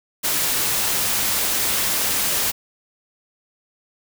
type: noise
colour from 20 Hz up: white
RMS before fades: -21 dBFS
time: 0.23-2.52 s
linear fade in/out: 20 ms
effects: none